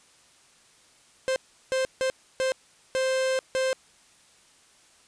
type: tone bursts at uneven times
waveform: 45% pulse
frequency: 523.3 Hz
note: C5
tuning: in tune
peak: -23 dBFS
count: 6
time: 1.28-1.36 / 1.72-1.85 / 2.01-2.1 / 2.4-2.52 / 2.95-3.39 / 3.55-3.73 s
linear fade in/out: 0 ms
effects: white hiss -58 dBFS RMS until 5.07 s + resampled to 22050 Hz